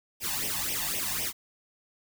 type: noise with flanger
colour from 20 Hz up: white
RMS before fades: -31 dBFS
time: 0.2-1.33 s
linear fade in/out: 50 ms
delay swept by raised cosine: 0.34 to 1.14 ms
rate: 3.9 Hz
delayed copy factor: +0.9
effects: none